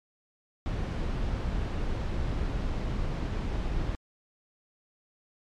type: noise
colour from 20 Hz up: brown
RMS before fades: -30 dBFS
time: 0.66-3.95 s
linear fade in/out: 0 ms
effects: low-pass 5000 Hz 12 dB/octave + MP3 96 kbps